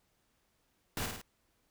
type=noise with echo; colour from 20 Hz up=pink; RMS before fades=-36 dBFS; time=0.97-1.06 s; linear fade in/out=2 ms; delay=52 ms; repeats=3; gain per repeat=-4 dB; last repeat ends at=1.216 s; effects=pink hiss -75 dBFS RMS until 1.7 s